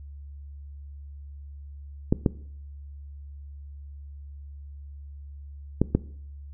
clicks, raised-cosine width 3 ms, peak -6 dBFS, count 4, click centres 2.125 / 2.262 / 5.816 / 5.95 s, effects noise-tail reverb RT60 0.6 s tail -19 dB re dry + added 71 Hz sine -39 dBFS peak until 6.53 s

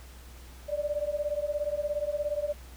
sine beating tone pair, 581 / 598 Hz, D5 / D5, -19 / +31 cents, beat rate 17 Hz, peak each -31 / -31 dBFS, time 0.68-2.54 s, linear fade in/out 20 ms, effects added 62 Hz sine -46 dBFS peak until 2.76 s + pink hiss -53 dBFS RMS until 2.76 s

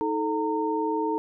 sine tone cluster, 315.7 / 436.1 / 917 Hz, D#4 / A4 / A#5, +25 / -15 / -29 cents, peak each -28 dBFS, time 0.01-1.18 s, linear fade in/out 0 ms, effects none

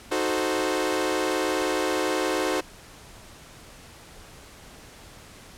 sawtooth chord, D# diminished seventh, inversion none, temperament equal, 311.1 / 370 / 440 / 523.3 Hz, D#4 / F#4 / A4 / C5, 0 / 0 / 0 / 0 cents, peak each -25 / -24 / -27 / -25 dBFS, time 0.11-2.61 s, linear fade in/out 10 ms, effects pink hiss -47 dBFS RMS until 5.57 s + low-pass 11000 Hz 12 dB/octave

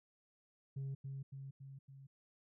sine tone with echo, 136.2 Hz, C#3, 30 cents flat, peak -37 dBFS, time 0.76-0.95 s, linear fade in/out 10 ms, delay 280 ms, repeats 4, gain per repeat -4 dB, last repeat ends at 2.07 s, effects tanh soft clip ceiling -38 dBFS

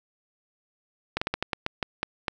slowing click train, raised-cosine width 0.3 ms, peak -10 dBFS, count 10, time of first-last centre 1.17-2.282 s, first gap 45 ms, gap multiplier 1.24, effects none

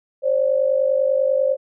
sine tone pair together, 530.9 / 581 Hz, C5 / D5, +25 / -19 cents, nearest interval major second, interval 156 cents, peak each -17 / -20 dBFS, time 0.22-1.57 s, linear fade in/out 50 ms, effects none

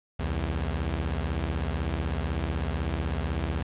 sawtooth beating tone pair, 66 / 82 Hz, C2 / E2, +16 / -9 cents, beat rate 16 Hz, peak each -26 dBFS, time 0.19-3.63 s, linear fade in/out 10 ms, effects resampled to 8000 Hz + 8-bit

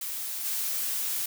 blue noise with level steps, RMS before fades -34 / -30 dBFS, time 0.01-1.26 s, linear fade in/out 5 ms, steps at 0.44 s, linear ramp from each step 20 ms, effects none

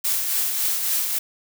blue noise with tremolo, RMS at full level -21 dBFS, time 0.04-1.19 s, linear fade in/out 10 ms, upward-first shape triangle, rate 3.6 Hz, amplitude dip 45%, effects none

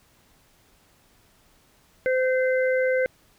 harmonic tone, 515 Hz, C5, 28 cents flat, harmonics 1 / 3 / 4, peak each -20 / -29 / -31 dBFS, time 2.06-3.06 s, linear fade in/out 0 ms, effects pink hiss -60 dBFS RMS until 3.38 s

